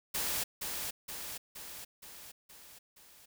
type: noise with echo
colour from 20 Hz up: white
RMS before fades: -34 dBFS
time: 0.14-0.44 s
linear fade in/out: 10 ms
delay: 470 ms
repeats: 6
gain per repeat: -4 dB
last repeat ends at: 3.26 s
effects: none